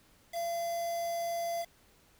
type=tone with quantisation; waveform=triangle; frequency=681 Hz; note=F5; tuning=44 cents flat; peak=-30 dBFS; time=0.32-1.66 s; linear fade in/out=50 ms; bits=7; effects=pink hiss -64 dBFS RMS until 2.19 s